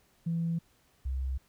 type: tone pair in turn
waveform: sine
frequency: 166.9 / 65.74 Hz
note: E3 / C2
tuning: +22 / +9 cents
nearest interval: octave + major third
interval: 1613 cents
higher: first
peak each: -27 / -29 dBFS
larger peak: first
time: 0.26-0.59 / 1.05-1.38 s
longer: neither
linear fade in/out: 10 ms
effects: tanh soft clip ceiling -23 dBFS + pink hiss -67 dBFS RMS until 1.48 s